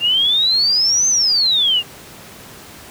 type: exponential two-way sweep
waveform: sine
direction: up then down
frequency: 2754 to 6300 to 2754 Hz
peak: -12 dBFS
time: 0-1.83 s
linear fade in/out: 50 ms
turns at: 1.08 s
effects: pink hiss -38 dBFS RMS until 2.9 s + high-pass 80 Hz 12 dB/octave